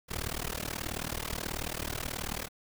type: noise with amplitude modulation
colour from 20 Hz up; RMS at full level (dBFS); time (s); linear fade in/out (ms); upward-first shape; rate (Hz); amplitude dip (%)
pink; -32; 0.08-2.49; 50; sine; 38.5; 100
effects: none